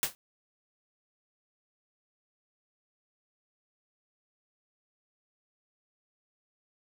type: noise with exponential decay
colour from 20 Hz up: white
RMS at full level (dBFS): -24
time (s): 0.03-0.15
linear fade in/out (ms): 0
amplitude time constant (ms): 26
effects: none